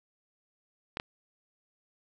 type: clicks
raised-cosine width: 0.3 ms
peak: -17 dBFS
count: 2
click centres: 0.971 / 0.999 s
effects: none